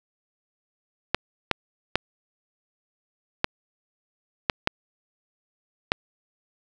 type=clicks; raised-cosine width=0.3 ms; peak=-3 dBFS; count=7; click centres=1.146 / 1.513 / 1.956 / 3.444 / 4.498 / 4.674 / 5.919 s; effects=none